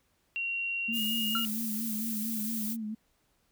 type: tone with pitch glide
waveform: sine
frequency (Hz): 2749 to 2854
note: F7 to F7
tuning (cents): -28 to +37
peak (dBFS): -30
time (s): 0.36-1.45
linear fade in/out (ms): 0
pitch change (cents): +65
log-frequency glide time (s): 0.89-1
type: tone with vibrato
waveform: sine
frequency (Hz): 220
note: A3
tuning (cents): 0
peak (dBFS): -33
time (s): 0.88-2.95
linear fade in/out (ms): 10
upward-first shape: sine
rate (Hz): 4.4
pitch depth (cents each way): 67
type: noise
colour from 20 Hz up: violet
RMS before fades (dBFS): -36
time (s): 0.92-2.77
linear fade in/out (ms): 50
type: tone with exponential decay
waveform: triangle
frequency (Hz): 1364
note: F6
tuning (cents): -41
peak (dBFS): -25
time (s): 1.35-1.51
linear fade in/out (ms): 2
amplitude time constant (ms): 34
effects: pink hiss -72 dBFS RMS until 3.51 s